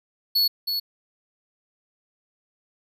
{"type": "tone with echo", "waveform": "square", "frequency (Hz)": 4399, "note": "C#8", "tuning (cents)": -14, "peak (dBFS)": -18, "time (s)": [0.35, 0.48], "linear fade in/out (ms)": 10, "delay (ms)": 320, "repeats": 1, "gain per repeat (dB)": -6, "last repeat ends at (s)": 0.8, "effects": []}